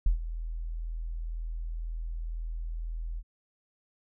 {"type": "tone with ADSR envelope", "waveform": "sine", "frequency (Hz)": 41, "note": "E1", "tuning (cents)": -9, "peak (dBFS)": -18, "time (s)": [0.06, 3.23], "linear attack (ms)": 4, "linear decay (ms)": 110, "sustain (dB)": -14, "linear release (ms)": 50, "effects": []}